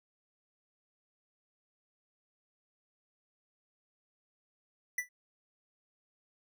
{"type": "tone with exponential decay", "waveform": "square", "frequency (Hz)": 1975.5, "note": "B6", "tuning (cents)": 0, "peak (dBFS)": -28, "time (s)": [4.98, 5.09], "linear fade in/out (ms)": 5, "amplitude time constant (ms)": 22, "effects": []}